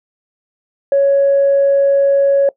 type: tone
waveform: sine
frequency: 556 Hz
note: C#5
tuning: 5 cents sharp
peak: -7 dBFS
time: 0.92-2.49 s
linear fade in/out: 2 ms
effects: noise-tail reverb RT60 0.1 s tail -20 dB re dry + tanh soft clip ceiling -5 dBFS